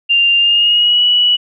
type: tone with pitch glide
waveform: sine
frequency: 2791 to 2940 Hz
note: F7 to F#7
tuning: -2 to -12 cents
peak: -8 dBFS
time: 0.09-1.37 s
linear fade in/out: 20 ms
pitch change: +90 cents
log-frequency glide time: 0.37-1.03 s
effects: none